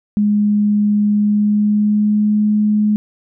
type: tone with pitch glide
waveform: sine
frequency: 207.7 to 210.8 Hz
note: G#3 to G#3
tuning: 0 to +26 cents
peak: -11 dBFS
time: 0.17-2.96 s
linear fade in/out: 0 ms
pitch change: +26 cents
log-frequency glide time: 1.13-2.45 s
effects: none